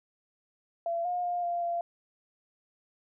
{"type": "tone with pitch steps", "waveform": "sine", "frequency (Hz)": [678, 714, 706, 694, 688], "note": ["E5", "F5", "F5", "F5", "F5"], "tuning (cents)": [49, 38, 19, -11, -26], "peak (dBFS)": -28, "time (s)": [0.86, 1.81], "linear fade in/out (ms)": 2, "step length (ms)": 190, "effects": []}